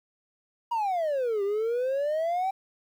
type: exponential two-way sweep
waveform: triangle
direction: down then up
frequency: 967 to 392 to 782 Hz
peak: -22 dBFS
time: 0.71-2.51 s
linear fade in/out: 10 ms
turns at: 1.43 s
effects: tanh soft clip ceiling -19 dBFS + 10-bit